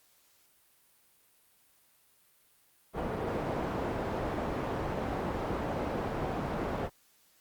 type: low-pass noise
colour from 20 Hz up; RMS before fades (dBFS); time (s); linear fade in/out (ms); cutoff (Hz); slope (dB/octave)
white; -34; 2.93-6.9; 50; 680; 12
effects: white hiss -66 dBFS RMS until 7.4 s + Opus 48 kbps